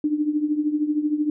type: tone with tremolo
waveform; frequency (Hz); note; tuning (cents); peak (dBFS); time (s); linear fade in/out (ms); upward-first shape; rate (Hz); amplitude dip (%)
sine; 300; D4; +37; -16; 0.04-1.3; 2; triangle; 13; 80
effects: none